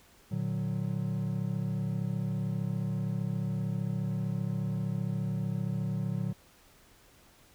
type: chord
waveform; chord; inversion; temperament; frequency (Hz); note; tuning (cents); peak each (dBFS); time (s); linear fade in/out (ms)
triangle; Bb augmented; none; equal with one note detuned; 116.54 / 149.92 / 185; Bb2 / D3 / F#3; 0 / +36 / 0; -32; 0.31-6.33; 10
effects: pink hiss -60 dBFS RMS until 7.54 s